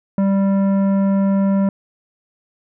triangle tone with tanh clipping, 196 Hz, G3, in tune, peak -15 dBFS, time 0.18-1.69 s, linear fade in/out 2 ms, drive 16 dB, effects none

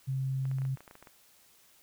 sine tone, 133.2 Hz, C3, 31 cents sharp, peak -29 dBFS, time 0.07-0.76 s, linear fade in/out 20 ms
clicks, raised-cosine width 0.5 ms, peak -35 dBFS, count 12, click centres 0.454 / 0.514 / 0.585 / 0.619 / 0.652 / 0.773 / 0.806 / 0.878 / 0.911 / 0.954 / 1.026 / 1.072 s
effects white hiss -62 dBFS RMS until 1.82 s

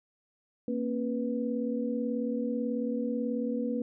sine tone cluster, 232.6 / 270.9 / 489.9 Hz, A#3 / C#4 / B4, -4 / -40 / -14 cents, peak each -31 / -34 / -34 dBFS, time 0.68-3.82 s, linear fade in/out 2 ms, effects none

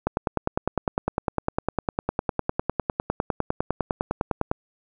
click train, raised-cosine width 1 ms, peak -8 dBFS, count 45, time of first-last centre 0.07-4.514 s, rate 9.9 Hz, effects none

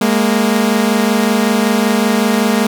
sawtooth tone pair together, 206.9 / 232.2 Hz, G#3 / A#3, -6 / -7 cents, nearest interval major second, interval 199 cents, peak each -10 dBFS, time 0.01-2.67 s, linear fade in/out 5 ms, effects none

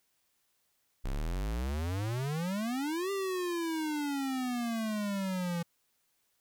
square exponential two-way sweep, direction up then down, 30.87 to 399.1 to 168.2 Hz, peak -32 dBFS, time 1.04-5.63 s, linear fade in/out 10 ms, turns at 3.11 s, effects white hiss -75 dBFS RMS until 6.4 s

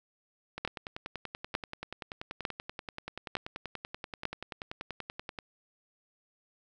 two click trains, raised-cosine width 0.3 ms, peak -22 / -14 dBFS, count 51 / 5, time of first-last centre 0.58-5.388 / 0.65-4.254 s, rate 10.4 / 1.11 Hz, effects none

